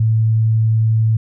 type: tone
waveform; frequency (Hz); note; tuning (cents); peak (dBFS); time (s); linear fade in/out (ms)
sine; 111.1; A2; +17; -11; 0-1.17; 5
effects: none